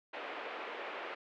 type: band-pass noise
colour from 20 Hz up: pink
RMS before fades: -43 dBFS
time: 0.13-1.15 s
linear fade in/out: 10 ms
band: 400 to 2800 Hz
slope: 24 dB/octave
effects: none